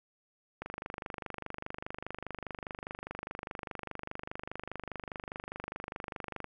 click train, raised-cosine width 0.5 ms, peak -23 dBFS, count 146, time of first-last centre 0.62-6.443 s, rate 24.9 Hz, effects none

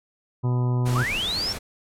harmonic tone, 124 Hz, B2, 7 cents sharp, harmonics 1 / 2 / 3 / 4 / 5 / 6 / 7 / 8 / 10, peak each -20 / -32 / -34 / -42 / -43 / -44 / -43 / -38 / -48 dBFS, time 0.43-1.04 s, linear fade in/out 20 ms
pink noise, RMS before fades -33 dBFS, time 0.85-1.59 s, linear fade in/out 20 ms
sine linear sweep, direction up, 1023 to 5588 Hz, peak -24 dBFS, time 0.95-1.53 s, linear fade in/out 10 ms
effects low-pass 12000 Hz 12 dB/octave

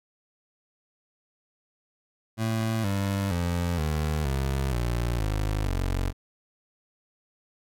25% pulse tone with pitch steps, 112 / 98.63 / 86.86 / 76.5 / 67.37 / 59.33 / 52.25 / 46.01 Hz, A2 / G2 / F2 / D#2 / C#2 / A#1 / G#1 / F#1, +31 / +11 / -9 / -29 / -49 / +31 / +11 / -9 cents, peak -21 dBFS, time 2.37-6.13 s, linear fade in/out 50 ms, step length 470 ms, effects AAC 64 kbps

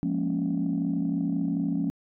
sine chord, Bb minor seventh, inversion second, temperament equal, 174.61 / 207.7 / 233.1 / 277.2 Hz, F3 / Ab3 / Bb3 / Db4, 0 / 0 / 0 / 0 cents, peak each -28 / -31 / -32 / -27 dBFS, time 0.03-1.9 s, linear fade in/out 0 ms, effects tanh soft clip ceiling -18 dBFS

